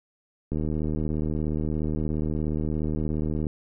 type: click train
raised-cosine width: 3 ms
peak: -16 dBFS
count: 228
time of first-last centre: 0.52-3.468 s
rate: 77 Hz
effects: none